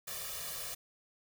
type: noise with comb filter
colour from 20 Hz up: white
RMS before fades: -41 dBFS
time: 0.07-0.75 s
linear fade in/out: 10 ms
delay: 1.7 ms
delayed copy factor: +0.95
effects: none